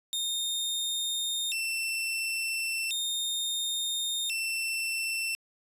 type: tone with vibrato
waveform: sawtooth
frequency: 3136 Hz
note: G7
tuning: in tune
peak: -26 dBFS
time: 0.13-5.35 s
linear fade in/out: 0 ms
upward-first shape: square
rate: 0.36 Hz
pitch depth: 270 cents each way
effects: resampled to 32000 Hz